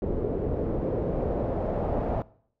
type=noise with low-pass filter sweep; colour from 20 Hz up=pink; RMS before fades=-28 dBFS; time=0.02-2.22 s; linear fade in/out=0 ms; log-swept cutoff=410 to 680 Hz; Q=2.5; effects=noise-tail reverb RT60 0.6 s tail -21 dB re dry

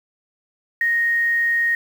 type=tone with quantisation; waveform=sine; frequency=1864.7 Hz; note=A#6; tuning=in tune; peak=-16 dBFS; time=0.81-1.75 s; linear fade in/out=2 ms; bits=7; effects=none

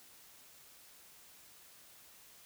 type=silence; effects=white hiss -59 dBFS RMS until 2.45 s

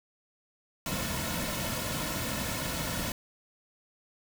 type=noise with comb filter; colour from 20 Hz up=pink; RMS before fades=-33 dBFS; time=0.86-3.12 s; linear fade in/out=2 ms; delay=2.5 ms; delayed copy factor=-0.65; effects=none

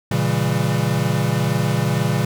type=chord; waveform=square; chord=A# diminished seventh; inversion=none; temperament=equal with one note detuned; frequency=116.54 / 138.59 / 164.81 / 200.9 Hz; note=A#2 / C#3 / E3 / G3; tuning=0 / 0 / 0 / +43 cents; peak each=-23 / -22 / -24 / -26 dBFS; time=0.11-2.25 s; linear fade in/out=5 ms; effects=none

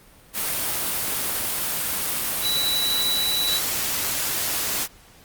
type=tone in noise; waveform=sine; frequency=3933 Hz; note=B7; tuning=8 cents flat; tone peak=-21 dBFS; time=2.41-3.61 s; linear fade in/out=50 ms; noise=white; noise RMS=-25 dBFS; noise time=0.33-4.88 s; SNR=+1 dB; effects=pink hiss -51 dBFS RMS until 5.24 s + Opus 32 kbps

